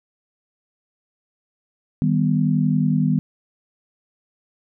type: chord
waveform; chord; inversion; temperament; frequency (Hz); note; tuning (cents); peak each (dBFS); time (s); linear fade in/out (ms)
sine; Eb augmented; none; equal; 155.56 / 196 / 246.9; Eb3 / G3 / B3; 0 / 0 / 0; -19 / -21 / -21; 2.02-3.19; 0
effects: none